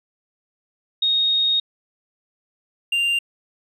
sine / triangle tone pair in turn, 3729 / 2788 Hz, A#7 / F7, 0 / -4 cents, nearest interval perfect fourth, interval 504 cents, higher first, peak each -16 dBFS, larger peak neither, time 1.02-1.6 / 2.92-3.19 s, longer first, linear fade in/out 5 ms, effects resampled to 32000 Hz

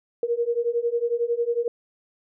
sine beating tone pair, 466.2 / 477.2 Hz, A#4 / A#4, 0 / +41 cents, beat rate 11 Hz, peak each -25 / -24 dBFS, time 0.23-1.68 s, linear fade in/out 2 ms, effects none

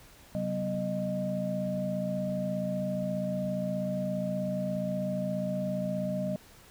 sine tone cluster, 134.6 / 189.6 / 246.4 / 614 Hz, C3 / F#3 / B3 / D#5, +49 / +43 / -4 / -23 cents, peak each -38 / -32 / -39 / -33 dBFS, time 0.35-6.36 s, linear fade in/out 0 ms, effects pink hiss -55 dBFS RMS until 6.7 s

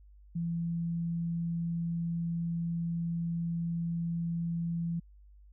sine tone, 168.5 Hz, E3, 38 cents sharp, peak -30 dBFS, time 0.35-5 s, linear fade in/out 10 ms, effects added 50 Hz sine -53 dBFS peak until 5.52 s

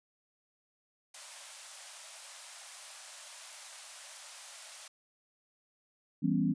white high-pass noise, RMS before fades -47 dBFS, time 1.14-4.88 s, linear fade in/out 5 ms, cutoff 550 Hz, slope 96 dB/octave
sine chord, C# half-diminished seventh, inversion first, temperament equal with one note detuned, 164.81 / 196 / 246.9 / 275.9 Hz, E3 / G3 / B3 / C#4, 0 / 0 / 0 / -8 cents, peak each -32 dBFS, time 6.22-6.54 s, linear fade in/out 20 ms
effects resampled to 22050 Hz

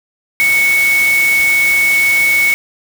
sine tone in noise, 2217 Hz, C#7, in tune, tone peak -9 dBFS, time 0.4-2.54 s, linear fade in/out 0 ms, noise white, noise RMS -22 dBFS, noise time 0.4-2.54 s, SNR +10 dB, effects none

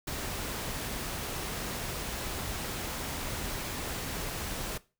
pink noise with ADSR envelope, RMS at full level -34 dBFS, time 0.07-4.78 s, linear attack 8 ms, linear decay 26 ms, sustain -2 dB, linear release 8 ms, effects noise-tail reverb RT60 0.3 s tail -19 dB re dry

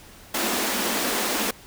pink high-pass noise, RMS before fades -25 dBFS, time 0.34-1.51 s, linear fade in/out 5 ms, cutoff 190 Hz, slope 96 dB/octave, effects pink hiss -47 dBFS RMS until 1.66 s

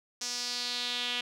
sawtooth tone with band-pass filter sweep, 244.2 Hz, B3, 19 cents flat, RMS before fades -34 dBFS, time 0.21-1.21 s, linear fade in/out 5 ms, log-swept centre 5800 to 3100 Hz, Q 3.5, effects none

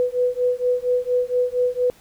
sine beating tone pair, 493.9 / 498.2 Hz, B4 / B4, 0 / +15 cents, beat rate 4.3 Hz, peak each -21 dBFS, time 0-1.9 s, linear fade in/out 0 ms, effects pink hiss -52 dBFS RMS until 2 s

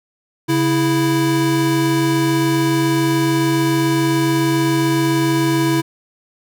square tone pair together, 138.59 / 328.7 Hz, C#3 / E4, 0 / -5 cents, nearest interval octave + minor third, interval 1495 cents, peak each -20 / -16 dBFS, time 0.48-5.82 s, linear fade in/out 20 ms, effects none

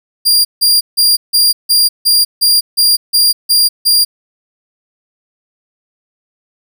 sawtooth tone bursts, 4788 Hz, D8, 33 cents sharp, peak -4 dBFS, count 11, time 0.25-4.05 s, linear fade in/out 20 ms, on 200 ms, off 160 ms, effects none

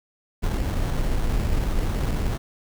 brown noise with sample-and-hold, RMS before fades -23 dBFS, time 0.42-2.38 s, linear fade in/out 20 ms, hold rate 2450 Hz, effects none

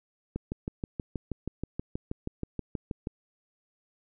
click train, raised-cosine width 3 ms, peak -19 dBFS, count 18, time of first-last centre 0.36-3.071 s, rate 6.27 Hz, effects none

